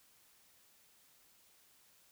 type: silence
effects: white hiss -67 dBFS RMS until 2.11 s